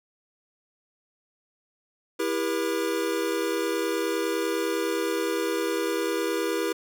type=tone cluster; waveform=square; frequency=330 / 399.8 / 480.2 Hz; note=E4 / G4 / B4; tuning=+2 / +34 / -49 cents; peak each=-30 dBFS; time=2.19-6.73 s; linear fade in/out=10 ms; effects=none